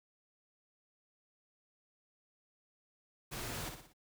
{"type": "noise with echo", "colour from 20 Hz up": "pink", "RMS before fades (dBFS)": -42, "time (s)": [3.31, 3.7], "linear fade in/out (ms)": 20, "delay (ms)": 59, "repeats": 4, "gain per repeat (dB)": -6, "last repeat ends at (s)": 3.936, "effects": []}